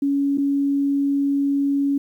sine tone with dropouts, 280.2 Hz, C#4, 19 cents sharp, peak -17 dBFS, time 0.02-1.98 s, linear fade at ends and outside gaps 5 ms, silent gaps 0.375-0.381 s, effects 9-bit

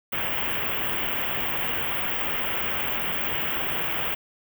white band-stop noise, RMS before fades -27 dBFS, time 0.12-4.15 s, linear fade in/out 10 ms, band 3300 to 16000 Hz, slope 96 dB/octave, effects none

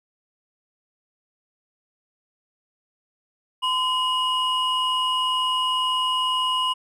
triangle tone pair together, 1022 / 2884 Hz, C6 / F#7, -41 / -45 cents, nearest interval octave + tritone, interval 1796 cents, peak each -21 / -22 dBFS, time 3.62-6.74 s, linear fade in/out 20 ms, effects none

